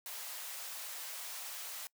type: high-pass noise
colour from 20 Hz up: white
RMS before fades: -44 dBFS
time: 0.06-1.87 s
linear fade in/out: 0 ms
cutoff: 550 Hz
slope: 24 dB/octave
effects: noise-tail reverb RT60 0.1 s tail -24 dB re dry